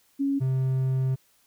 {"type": "tone pair in turn", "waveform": ["sine", "triangle"], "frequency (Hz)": [277.2, 131.28], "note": ["C#4", "C3"], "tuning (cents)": [0, 6], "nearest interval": "octave + minor second", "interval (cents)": 1294, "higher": "first", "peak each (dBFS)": [-22, -20], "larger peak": "second", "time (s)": [[0.19, 0.4], [0.4, 1.16]], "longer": "second", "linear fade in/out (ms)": 20, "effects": ["white hiss -64 dBFS RMS until 1.46 s"]}